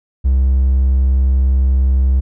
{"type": "tone", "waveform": "triangle", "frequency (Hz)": 65.7, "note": "C2", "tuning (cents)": 8, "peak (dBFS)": -7, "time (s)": [0.24, 2.21], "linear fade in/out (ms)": 20, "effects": ["tanh soft clip ceiling -3 dBFS"]}